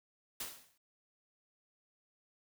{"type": "noise with exponential decay", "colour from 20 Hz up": "white", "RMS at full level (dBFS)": -38, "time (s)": [0.4, 0.78], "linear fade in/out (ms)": 5, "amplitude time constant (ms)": 81, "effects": []}